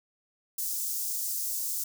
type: high-pass noise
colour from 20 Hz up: white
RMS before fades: -32 dBFS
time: 0.58-1.84 s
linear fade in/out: 5 ms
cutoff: 5700 Hz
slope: 24 dB/octave
effects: none